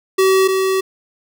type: tone pair in turn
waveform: square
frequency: 381.1 / 381.1 Hz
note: G4 / G4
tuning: -49 / -49 cents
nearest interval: unison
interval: 0 cents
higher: neither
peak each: -11 / -15 dBFS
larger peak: first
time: 0.18-0.48 / 0.48-0.81 s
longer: second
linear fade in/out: 10 ms
effects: none